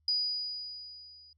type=tone with level ramp; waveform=sine; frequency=4920 Hz; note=D#8; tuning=20 cents flat; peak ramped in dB=-25 to -54 dBFS; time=0.08-1.33 s; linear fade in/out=2 ms; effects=added 77 Hz sine -69 dBFS peak until 1.37 s